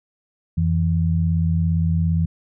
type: tone pair together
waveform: sine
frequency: 87.31 / 164.81 Hz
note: F2 / E3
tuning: 0 / 0 cents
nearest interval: major seventh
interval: 1100 cents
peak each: -19 dBFS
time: 0.57-2.26 s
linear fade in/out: 10 ms
effects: none